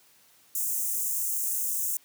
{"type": "high-pass noise", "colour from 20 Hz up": "white", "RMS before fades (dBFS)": -29, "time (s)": [0.55, 1.97], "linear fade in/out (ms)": 2, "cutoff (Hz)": 6500, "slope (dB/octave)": 48, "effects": ["white hiss -60 dBFS RMS until 2.04 s", "high-pass 80 Hz 12 dB/octave"]}